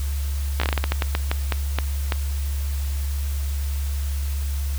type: slowing click train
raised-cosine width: 0.3 ms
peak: -6 dBFS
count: 15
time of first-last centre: 0.6-2.122 s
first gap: 15 ms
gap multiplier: 1.27
effects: added 70 Hz sine -22 dBFS peak until 4.78 s + white hiss -39 dBFS RMS until 4.78 s